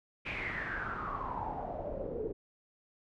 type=noise with low-pass filter sweep; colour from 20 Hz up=pink; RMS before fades=-38 dBFS; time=0.25-2.33 s; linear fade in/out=20 ms; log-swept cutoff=2500 to 410 Hz; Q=8.4; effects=none